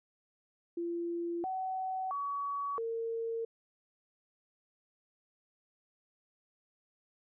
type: tone with pitch steps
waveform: sine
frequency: 341.9 / 754 / 1130 / 456.9 Hz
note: F4 / F#5 / C#6 / A#4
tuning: -37 / +32 / +33 / -35 cents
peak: -33 dBFS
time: 0.77-3.45 s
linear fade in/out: 5 ms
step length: 670 ms
effects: none